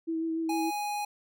sine tone with vibrato, 325.3 Hz, E4, 23 cents flat, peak -28 dBFS, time 0.07-0.71 s, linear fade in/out 20 ms, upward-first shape sine, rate 6.8 Hz, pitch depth 18 cents each way
square tone, 829 Hz, G#5, 3 cents flat, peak -31 dBFS, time 0.49-1.05 s, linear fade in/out 5 ms
effects none

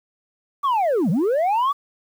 sine linear two-way sweep, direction down then up, 1169 to 146.83 to 1169 Hz, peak -14 dBFS, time 0.63-1.73 s, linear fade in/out 20 ms, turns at 1.1 s, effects tanh soft clip ceiling -16 dBFS + 8-bit

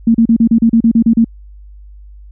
sine tone bursts, 228.6 Hz, A#3, 34 cents flat, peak -5 dBFS, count 11, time 0.07-1.245 s, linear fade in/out 5 ms, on 75 ms, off 35 ms, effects added 50 Hz sine -33 dBFS peak until 2.31 s

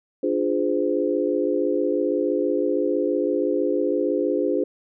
sine chord, D half-diminished seventh, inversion none, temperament equal with one note detuned, 293.7 / 349.2 / 415.3 / 514.3 Hz, D4 / F4 / Ab4 / C5, 0 / 0 / 0 / -30 cents, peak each -25 dBFS, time 0.23-4.64 s, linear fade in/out 5 ms, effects none

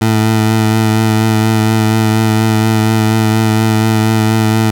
20% pulse tone with vibrato, 110 Hz, A2, in tune, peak -4 dBFS, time 0.01-4.71 s, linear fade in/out 10 ms, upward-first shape triangle, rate 4.2 Hz, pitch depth 22 cents each way, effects none

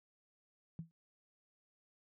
sine tone with exponential decay, 164.81 Hz, E3, in tune, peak -37 dBFS, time 0.79-0.91 s, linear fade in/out 0 ms, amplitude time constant 26 ms, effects high-pass 60 Hz 12 dB/octave

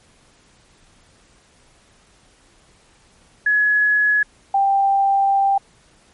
sine tone pair in turn, 1690 / 788.2 Hz, G#6 / G5, +30 / +9 cents, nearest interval octave + minor second, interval 1321 cents, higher first, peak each -13 dBFS, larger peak neither, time 3.46-4.23 / 4.54-5.58 s, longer second, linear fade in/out 5 ms, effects pink hiss -54 dBFS RMS until 6.13 s + MP3 48 kbps

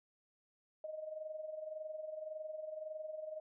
sine tone with amplitude modulation, 622.3 Hz, D#5, in tune, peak -39 dBFS, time 0.84-3.4 s, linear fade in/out 2 ms, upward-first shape sine, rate 21.8 Hz, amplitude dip 65%, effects none

